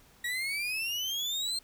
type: exponential sweep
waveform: 35% pulse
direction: up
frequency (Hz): 1900 to 4212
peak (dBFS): -29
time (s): 0.24-1.59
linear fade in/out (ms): 5
effects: pink hiss -60 dBFS RMS until 1.63 s